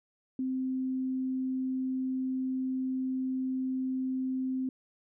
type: tone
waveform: sine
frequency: 260 Hz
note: C4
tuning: 11 cents flat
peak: -29 dBFS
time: 0.39-4.69 s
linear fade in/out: 2 ms
effects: none